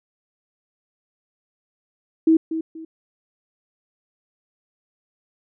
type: tone with echo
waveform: sine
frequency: 322.3 Hz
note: E4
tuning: 39 cents flat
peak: -11 dBFS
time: 2.27-2.37 s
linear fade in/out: 5 ms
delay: 240 ms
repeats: 2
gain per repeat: -11 dB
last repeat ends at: 2.85 s
effects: none